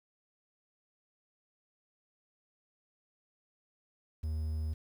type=tone with quantisation; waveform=triangle; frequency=78.1 Hz; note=D#2; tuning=7 cents sharp; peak=-30 dBFS; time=4.23-4.74 s; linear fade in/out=10 ms; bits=10; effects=none